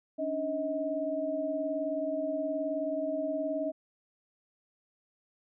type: tone cluster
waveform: sine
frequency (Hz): 279.7 / 298.6 / 633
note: C#4 / D4 / D#5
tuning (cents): +16 / +29 / +30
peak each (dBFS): -36 / -38 / -31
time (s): 0.18-3.72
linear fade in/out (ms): 20
effects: none